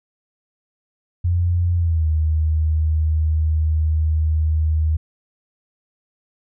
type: tone with pitch glide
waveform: sine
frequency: 87.3 to 78.23 Hz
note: F2 to D#2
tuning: 0 to +10 cents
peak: -15 dBFS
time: 1.24-4.97 s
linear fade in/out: 10 ms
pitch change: -190 cents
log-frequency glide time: 1.75-2.07 s
effects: none